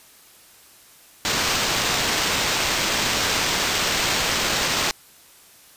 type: noise with sample-and-hold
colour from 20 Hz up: white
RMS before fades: -22 dBFS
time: 1.25-4.91 s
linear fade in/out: 0 ms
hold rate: 11025 Hz
effects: white hiss -50 dBFS RMS until 5.76 s + resampled to 32000 Hz